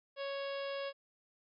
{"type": "harmonic tone with a mistuned harmonic", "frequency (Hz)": 554.4, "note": "C#5", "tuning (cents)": 0, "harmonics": [1, 2, 3, 4, 5, 6, 7, 8, 9], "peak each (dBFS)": [-38, -47, -49, -53, -50, -51, -57, -58, -55], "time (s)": [0.16, 0.93], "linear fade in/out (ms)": 50, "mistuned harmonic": 8, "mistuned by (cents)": -18, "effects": []}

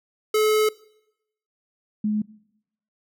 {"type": "tone pair in turn", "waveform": ["square", "sine"], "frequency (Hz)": [430, 211.9], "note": ["A4", "G#3"], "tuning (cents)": [-40, 35], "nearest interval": "octave", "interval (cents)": 1225, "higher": "first", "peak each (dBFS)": [-18, -20], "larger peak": "first", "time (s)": [[0.34, 0.69], [2.04, 2.22]], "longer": "first", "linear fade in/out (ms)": 5, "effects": ["noise-tail reverb RT60 0.8 s tail -21 dB re dry"]}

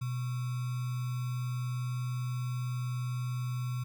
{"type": "tone with sample-and-hold", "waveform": "sine", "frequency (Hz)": 124.6, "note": "B2", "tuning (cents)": 16, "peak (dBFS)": -31, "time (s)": [0.01, 3.84], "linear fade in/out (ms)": 10, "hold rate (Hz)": 1225, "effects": []}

